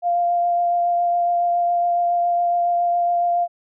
sine tone with vibrato, 697 Hz, F5, 4 cents flat, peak -16 dBFS, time 0.02-3.48 s, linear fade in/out 50 ms, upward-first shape triangle, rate 7.2 Hz, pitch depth 13 cents each way, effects none

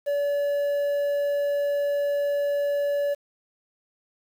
triangle tone with quantisation, 573 Hz, D5, 43 cents flat, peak -20 dBFS, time 0.06-3.15 s, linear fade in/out 20 ms, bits 8, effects none

